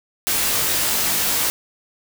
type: noise with comb filter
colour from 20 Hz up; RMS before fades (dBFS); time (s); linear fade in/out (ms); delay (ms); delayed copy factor
white; -20; 0.27-1.5; 0; 19; +0.65
effects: none